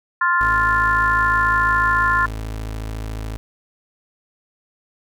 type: harmonic tone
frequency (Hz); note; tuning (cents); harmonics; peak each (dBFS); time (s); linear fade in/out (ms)
349.5; F4; +1; 3 / 4 / 5; -18 / -19 / -20; 0.21-2.26; 5
type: tone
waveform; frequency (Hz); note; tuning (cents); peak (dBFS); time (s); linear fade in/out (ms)
30% pulse; 54; A1; -32; -23; 0.41-3.37; 0
effects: none